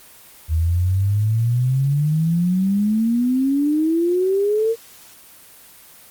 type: exponential sweep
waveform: sine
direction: up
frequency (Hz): 77.78 to 462.4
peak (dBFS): -15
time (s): 0.48-4.76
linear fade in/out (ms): 50
effects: white hiss -45 dBFS RMS until 6.1 s + Opus 24 kbps